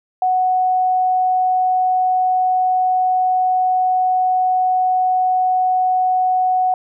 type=tone; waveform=sine; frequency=740 Hz; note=F#5; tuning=in tune; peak=-13 dBFS; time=0.22-6.74 s; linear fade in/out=2 ms; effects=none